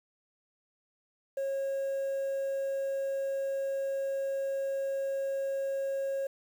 sine tone, 545 Hz, C#5, 29 cents flat, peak -27 dBFS, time 1.37-6.27 s, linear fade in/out 5 ms, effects tanh soft clip ceiling -29 dBFS + 9-bit

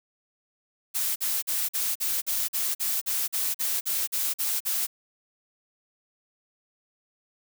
blue noise bursts, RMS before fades -27 dBFS, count 15, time 0.94-4.87 s, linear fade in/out 20 ms, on 220 ms, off 45 ms, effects none

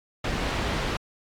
pink low-pass noise, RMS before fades -28 dBFS, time 0.24-0.97 s, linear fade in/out 5 ms, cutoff 3700 Hz, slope 12 dB/octave, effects AAC 64 kbps

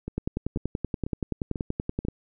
two click trains, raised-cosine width 3 ms, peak -14 / -19 dBFS, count 21 / 5, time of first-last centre 0.18-2.085 / 0.08-2.05 s, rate 10.5 / 2.03 Hz, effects none

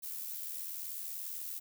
violet noise with amplitude modulation, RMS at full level -39 dBFS, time 0.02-1.6 s, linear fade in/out 20 ms, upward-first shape sine, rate 80.4 Hz, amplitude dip 50%, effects none

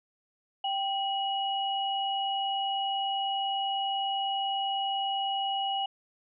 sine tone pair together, 784 / 2910 Hz, G5 / F#7, 0 / -29 cents, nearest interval octave + major seventh, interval 2271 cents, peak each -29 / -32 dBFS, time 0.64-5.86 s, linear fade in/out 5 ms, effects none

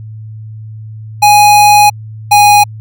square tone pair in turn, 830.6 / 826.2 Hz, G#5 / G#5, 0 / -9 cents, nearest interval unison, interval 9 cents, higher first, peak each -3 dBFS, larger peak neither, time 1.22-1.9 / 2.31-2.64 s, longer first, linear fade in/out 10 ms, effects added 109 Hz sine -24 dBFS peak until 2.8 s

